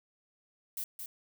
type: noise with echo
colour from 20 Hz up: violet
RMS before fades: -37 dBFS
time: 0.77-0.84 s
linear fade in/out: 2 ms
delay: 220 ms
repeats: 1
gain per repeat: -5 dB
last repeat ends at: 1.06 s
effects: none